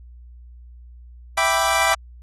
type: chord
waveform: 25% pulse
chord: E minor seventh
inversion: none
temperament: equal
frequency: 659.3 / 784 / 987.8 / 1174.7 Hz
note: E5 / G5 / B5 / D6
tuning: 0 / 0 / 0 / 0 cents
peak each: -19 dBFS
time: 1.37-1.95 s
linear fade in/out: 10 ms
effects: added 60 Hz sine -40 dBFS peak until 2.22 s + AAC 32 kbps

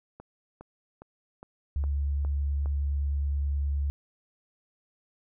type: click train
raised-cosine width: 1 ms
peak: -30 dBFS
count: 7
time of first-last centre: 0.2-2.659 s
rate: 2.44 Hz
type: tone with vibrato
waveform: sine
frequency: 70.9 Hz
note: C#2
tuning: 40 cents sharp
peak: -25 dBFS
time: 1.76-3.9 s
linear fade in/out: 0 ms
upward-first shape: sine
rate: 9.6 Hz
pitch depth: 9 cents each way
effects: none

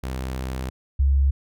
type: tone pair in turn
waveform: sawtooth / sine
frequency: 64.7 / 68.61 Hz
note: C2 / C#2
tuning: -19 / -17 cents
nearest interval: minor second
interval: 102 cents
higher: second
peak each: -23 / -15 dBFS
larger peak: second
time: 0.03-0.7 / 0.99-1.31 s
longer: first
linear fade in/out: 10 ms
effects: none

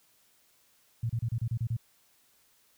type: tone bursts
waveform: sine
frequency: 115.7 Hz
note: A#2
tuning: 13 cents flat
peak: -27 dBFS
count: 8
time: 1.03-1.767 s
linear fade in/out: 5 ms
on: 65 ms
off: 31 ms
effects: white hiss -66 dBFS RMS until 2.77 s

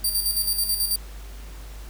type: tone with tremolo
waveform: 5% pulse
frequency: 4699 Hz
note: D8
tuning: in tune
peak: -13 dBFS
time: 0.04-0.96 s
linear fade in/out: 5 ms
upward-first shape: square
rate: 9.2 Hz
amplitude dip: 55%
effects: added 50 Hz sine -36 dBFS peak until 1.89 s + pink hiss -47 dBFS RMS until 1.89 s

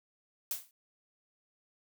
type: noise with exponential decay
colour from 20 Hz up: blue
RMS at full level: -31 dBFS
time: 0.51-0.71 s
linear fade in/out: 1 ms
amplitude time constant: 42 ms
effects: none

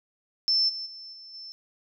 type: tone with level steps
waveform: sine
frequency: 5310 Hz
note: E8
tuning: 12 cents sharp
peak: -20 / -32 / -40 / -43 / -39 dBFS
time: 0.48-1.52 s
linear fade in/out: 0 ms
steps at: 0.68 / 0.85 / 1.12 / 1.33 s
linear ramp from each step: 20 ms
effects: none

